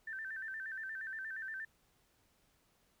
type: tone with vibrato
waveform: sine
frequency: 1661.2 Hz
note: G#6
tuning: in tune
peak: -40 dBFS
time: 0.07-1.65 s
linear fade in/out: 5 ms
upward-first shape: square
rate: 8.5 Hz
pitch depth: 120 cents each way
effects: pink hiss -73 dBFS RMS until 3 s